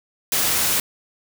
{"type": "noise", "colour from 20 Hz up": "white", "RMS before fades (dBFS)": -20, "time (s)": [0.32, 0.8], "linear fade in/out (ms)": 2, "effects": []}